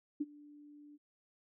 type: tone with ADSR envelope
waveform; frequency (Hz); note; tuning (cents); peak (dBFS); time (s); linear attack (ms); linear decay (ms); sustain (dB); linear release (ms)
sine; 293.7; D4; 0; -30; 0.2-0.98; 11; 35; -23; 32
effects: none